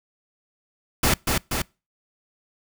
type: noise with echo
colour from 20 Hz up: pink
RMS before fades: -19 dBFS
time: 1.03-1.14 s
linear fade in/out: 5 ms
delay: 240 ms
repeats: 2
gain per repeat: -3 dB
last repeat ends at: 1.62 s
effects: noise-tail reverb RT60 0.3 s tail -26 dB re dry